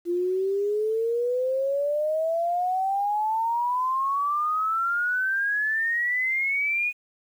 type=exponential sweep; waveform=sine; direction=up; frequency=343.3 to 2485 Hz; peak=-22 dBFS; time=0.05-6.93 s; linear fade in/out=50 ms; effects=9-bit